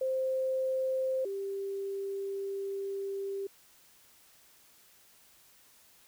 sine tone pair in turn, 523.3 / 393.6 Hz, C5 / G4, 0 / +7 cents, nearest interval perfect fourth, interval 493 cents, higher first, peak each -28 / -33 dBFS, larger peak first, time 0.01-1.25 / 1.25-3.47 s, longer second, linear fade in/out 5 ms, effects white hiss -61 dBFS RMS until 6.07 s

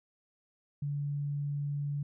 sine tone, 143.9 Hz, D3, 35 cents flat, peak -31 dBFS, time 0.82-2.03 s, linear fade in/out 5 ms, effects none

